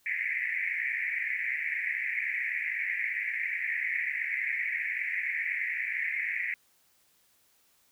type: band-pass noise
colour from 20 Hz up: white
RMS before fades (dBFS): -32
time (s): 0.06-6.54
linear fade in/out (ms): 2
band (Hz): 1800 to 2300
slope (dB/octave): 96
effects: white hiss -67 dBFS RMS until 7.91 s